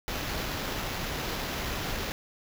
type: noise with sample-and-hold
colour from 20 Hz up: pink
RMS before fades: -33 dBFS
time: 0.08-2.12 s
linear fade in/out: 0 ms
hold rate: 8820 Hz
effects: none